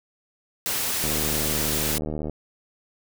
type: noise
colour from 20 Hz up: white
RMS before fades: -26 dBFS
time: 0.66-1.98 s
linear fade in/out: 0 ms
type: click train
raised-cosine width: 2 ms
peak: -17 dBFS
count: 97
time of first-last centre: 1.04-2.297 s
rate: 76.4 Hz
effects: none